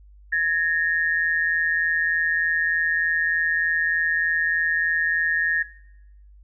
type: tone pair together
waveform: sine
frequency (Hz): 1676.7 / 1840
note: G#6 / A#6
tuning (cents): +16 / -23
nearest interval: major second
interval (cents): 161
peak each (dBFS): -22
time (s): 0.32-5.63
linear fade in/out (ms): 10
effects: noise-tail reverb RT60 0.8 s tail -18 dB re dry + added 50 Hz sine -46 dBFS peak until 6.43 s